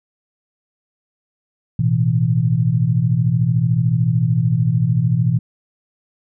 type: chord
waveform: sine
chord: A suspended second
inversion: none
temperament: equal with one note detuned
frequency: 110 / 123.47 / 163.96 Hz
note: A2 / B2 / E3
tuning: 0 / 0 / -9 cents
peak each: -21 / -16 / -18 dBFS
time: 1.79-5.39 s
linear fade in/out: 5 ms
effects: none